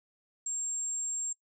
sine tone, 7459 Hz, A#8, in tune, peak -31 dBFS, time 0.46-1.33 s, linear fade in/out 5 ms, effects noise-tail reverb RT60 0.1 s tail -25 dB re dry

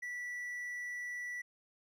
triangle tone, 1958 Hz, B6, 15 cents flat, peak -37 dBFS, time 0.02-1.42 s, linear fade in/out 10 ms, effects none

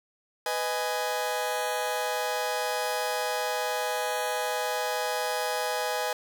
sawtooth chord, G# minor, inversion first, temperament just, 498.4 / 623 / 830.6 Hz, B4 / D#5 / G#5, +16 / +2 / 0 cents, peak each -28 / -29 / -27 dBFS, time 0.46-6.13 s, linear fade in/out 2 ms, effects none

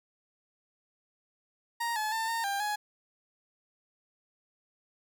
30% pulse tone with pitch steps, 935 / 858 / 896 / 916 / 797 / 837 Hz, A#5 / A5 / A5 / A#5 / G5 / G#5, +5 / -44 / +31 / -31 / +28 / +13 cents, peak -27 dBFS, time 1.8-2.76 s, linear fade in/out 10 ms, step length 160 ms, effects none

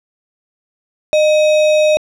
sine tone with sample-and-hold, 612 Hz, D#5, 29 cents flat, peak -8 dBFS, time 1.13-1.97 s, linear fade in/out 0 ms, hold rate 3150 Hz, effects low-pass 5000 Hz 12 dB/octave

